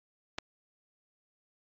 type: clicks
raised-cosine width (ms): 0.2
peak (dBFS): -28 / -16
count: 2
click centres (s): 0.382 / 0.385
effects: low-pass 6000 Hz 12 dB/octave + AAC 32 kbps